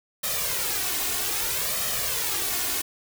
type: noise with flanger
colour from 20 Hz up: white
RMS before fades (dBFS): -27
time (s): 0.23-2.82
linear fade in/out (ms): 10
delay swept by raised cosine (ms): 1.6 to 2.8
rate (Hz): 0.62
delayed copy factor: +0.65
effects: none